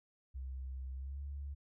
sine tone with pitch glide, 65.41 to 70.51 Hz, C2 to C#2, 0 to +30 cents, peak -40 dBFS, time 0.34-1.55 s, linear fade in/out 20 ms, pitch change +130 cents, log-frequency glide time 0.95-1.21 s, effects none

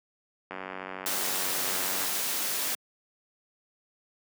click train, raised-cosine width 0.5 ms, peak -21 dBFS, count 147, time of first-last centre 0.51-2.06 s, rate 94.2 Hz
white noise, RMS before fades -30 dBFS, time 1.06-2.75 s, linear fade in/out 2 ms
effects high-pass 200 Hz 12 dB/octave

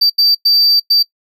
triangle tone bursts at uneven times, 4652 Hz, D8, 17 cents flat, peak -6 dBFS, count 4, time 0.01-0.1 / 0.18-0.35 / 0.45-0.8 / 0.9-1.03 s, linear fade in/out 10 ms, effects noise-tail reverb RT60 0.1 s tail -22 dB re dry

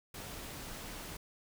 pink noise, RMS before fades -45 dBFS, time 0.14-1.17 s, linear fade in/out 5 ms, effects none

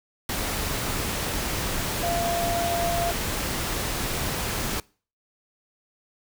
sine tone in noise, 687 Hz, F5, 29 cents flat, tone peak -25 dBFS, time 2.03-3.11 s, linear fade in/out 2 ms, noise pink, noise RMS -28 dBFS, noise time 0.29-4.8 s, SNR 0 dB, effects noise-tail reverb RT60 0.4 s tail -24 dB re dry

